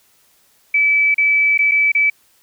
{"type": "tone with dropouts", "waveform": "sine", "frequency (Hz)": 2303, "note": "D7", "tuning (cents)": -34, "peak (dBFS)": -11, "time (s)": [0.74, 2.1], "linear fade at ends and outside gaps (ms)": 5, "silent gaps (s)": [[1.144, 1.18], [1.577, 1.589], [1.713, 1.717], [1.919, 1.949]], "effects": ["white hiss -56 dBFS RMS until 2.42 s"]}